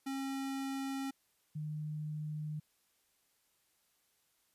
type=tone pair in turn; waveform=square / sine; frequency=270.7 / 152.3 Hz; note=C#4 / D#3; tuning=-41 / -37 cents; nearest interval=minor seventh; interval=996 cents; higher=first; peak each=-37 / -37 dBFS; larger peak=neither; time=0.06-1.11 / 1.55-2.6 s; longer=neither; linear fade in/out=10 ms; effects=white hiss -75 dBFS RMS until 4.54 s + resampled to 32000 Hz